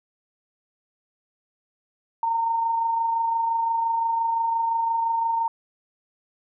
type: tone with amplitude modulation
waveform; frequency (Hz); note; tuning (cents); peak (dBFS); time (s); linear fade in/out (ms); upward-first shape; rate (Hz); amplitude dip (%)
sine; 916; A#5; -31; -19; 2.23-5.48; 2; sine; 25.8; 35
effects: none